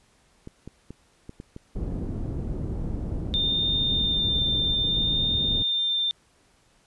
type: clicks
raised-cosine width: 3 ms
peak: -25 dBFS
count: 12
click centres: 0.474 / 0.676 / 0.906 / 1.294 / 1.401 / 1.564 / 1.777 / 1.902 / 1.962 / 2.708 / 2.778 / 2.847 s
type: low-pass noise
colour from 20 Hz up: pink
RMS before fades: -30 dBFS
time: 1.75-5.63 s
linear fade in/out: 10 ms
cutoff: 290 Hz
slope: 12 dB/octave
type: tone with vibrato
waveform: sine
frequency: 3609 Hz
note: A7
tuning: 43 cents sharp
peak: -22 dBFS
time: 3.34-6.11 s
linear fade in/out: 0 ms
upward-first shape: sine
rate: 0.63 Hz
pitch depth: 10 cents each way
effects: pink hiss -62 dBFS RMS until 6.86 s + resampled to 24000 Hz